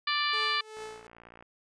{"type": "harmonic tone", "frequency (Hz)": 588, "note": "D5", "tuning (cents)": 2, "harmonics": [2, 3, 4, 5, 6, 7, 8], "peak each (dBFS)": [-31, -33, -34, -35, -36, -36, -37], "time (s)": [0.07, 0.61], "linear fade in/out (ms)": 5}
{"type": "tone with tremolo", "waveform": "sawtooth", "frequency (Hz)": 434.1, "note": "A4", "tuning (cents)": -23, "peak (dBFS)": -34, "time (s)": [0.33, 1.07], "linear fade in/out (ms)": 2, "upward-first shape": "triangle", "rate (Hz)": 2.5, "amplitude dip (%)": 85}
{"type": "click train", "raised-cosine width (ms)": 0.5, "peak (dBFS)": -35, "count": 39, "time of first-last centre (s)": [0.77, 1.425], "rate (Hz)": 58}
{"effects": ["resampled to 22050 Hz"]}